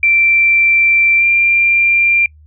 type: tone with pitch glide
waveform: sine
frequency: 2349 to 2378 Hz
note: D7 to D7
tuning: 0 to +21 cents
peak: -8 dBFS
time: 0.03-2.26 s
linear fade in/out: 2 ms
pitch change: +21 cents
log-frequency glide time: 1.18-1.24 s
effects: noise-tail reverb RT60 0.1 s tail -26 dB re dry + added 76 Hz sine -40 dBFS peak until 2.46 s